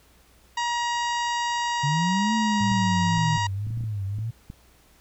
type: harmonic tone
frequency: 951 Hz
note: A#5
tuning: 34 cents sharp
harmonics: 1 / 2 / 3 / 4 / 5 / 6 / 7 / 8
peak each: -25 / -31 / -35 / -37 / -39 / -41 / -42 / -43 dBFS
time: 0.57-3.47 s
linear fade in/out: 5 ms
type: linear two-way sweep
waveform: sine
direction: up then down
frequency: 137.2 to 223.4 to 151.7 Hz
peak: -22 dBFS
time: 1.83-3.37 s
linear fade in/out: 10 ms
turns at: 2.34 s
type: tone with vibrato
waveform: sine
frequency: 106.2 Hz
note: G#2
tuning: 39 cents sharp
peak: -26 dBFS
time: 2.6-4.31 s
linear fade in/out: 10 ms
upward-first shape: triangle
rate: 1.9 Hz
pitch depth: 180 cents each way
type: clicks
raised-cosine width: 5 ms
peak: -25 dBFS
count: 10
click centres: 2.718 / 3.179 / 3.375 / 3.669 / 3.706 / 3.774 / 3.808 / 3.838 / 4.187 / 4.501 s
effects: added 60 Hz sine -58 dBFS peak until 5 s + pink hiss -58 dBFS RMS until 5 s